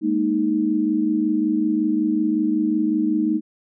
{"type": "chord", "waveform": "sine", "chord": "Ab suspended second", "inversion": "none", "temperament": "equal", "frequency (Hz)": [207.7, 233.1, 311.1], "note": ["Ab3", "Bb3", "Eb4"], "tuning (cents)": [0, 0, 0], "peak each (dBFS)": [-25, -24, -19], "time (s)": [0.01, 3.41], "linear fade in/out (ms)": 50, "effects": []}